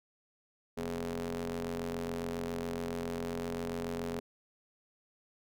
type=ring-modulated tone; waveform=sawtooth; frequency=87.31 Hz; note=F2; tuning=in tune; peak=-28 dBFS; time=0.77-4.2 s; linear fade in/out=10 ms; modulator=329 Hz; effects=none